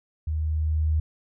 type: tone with level ramp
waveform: sine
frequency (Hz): 77.78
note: D#2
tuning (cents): 0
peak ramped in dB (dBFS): -24 to -19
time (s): 0.27-1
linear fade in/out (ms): 5
effects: none